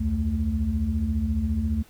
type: tone cluster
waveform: sine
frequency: 69.1 / 83.6 / 220.3 Hz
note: C#2 / E2 / A3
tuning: -5 / +25 / +2 cents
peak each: -26 dBFS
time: 0-1.83 s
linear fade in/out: 10 ms
effects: tanh soft clip ceiling -13 dBFS + pink hiss -55 dBFS RMS until 1.89 s